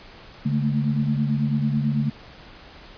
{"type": "tone cluster", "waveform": "sine", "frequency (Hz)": [142.7, 216.8, 225.9], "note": ["D3", "A3", "A3"], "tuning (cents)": [-49, -25, 46], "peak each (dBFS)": [-22, -25, -26], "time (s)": [0.45, 2.1], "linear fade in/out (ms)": 10, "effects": ["pink hiss -45 dBFS RMS until 2.97 s", "resampled to 11025 Hz"]}